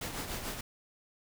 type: noise with tremolo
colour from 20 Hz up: pink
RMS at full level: -36 dBFS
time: 0.01-0.61 s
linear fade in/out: 5 ms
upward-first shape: triangle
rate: 6.8 Hz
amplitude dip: 60%
effects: none